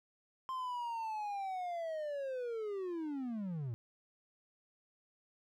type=linear sweep; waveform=triangle; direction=down; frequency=1053 to 110 Hz; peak=-35 dBFS; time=0.49-3.74 s; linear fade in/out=0 ms; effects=none